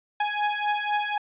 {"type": "beating tone pair", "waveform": "sawtooth", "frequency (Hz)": [830.6, 834.6], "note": ["G#5", "G#5"], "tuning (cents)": [0, 8], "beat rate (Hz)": 4, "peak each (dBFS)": [-23, -23], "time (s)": [0.2, 1.18], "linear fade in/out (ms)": 5, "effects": ["resampled to 8000 Hz"]}